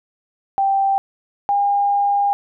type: tone pair in turn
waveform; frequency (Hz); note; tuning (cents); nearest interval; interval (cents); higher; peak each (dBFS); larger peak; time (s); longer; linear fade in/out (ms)
sine; 784 / 807.4; G5 / G#5; 0 / -49; minor second; 51; second; -14; neither; 0.58-0.98 / 1.49-2.33; second; 0
effects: none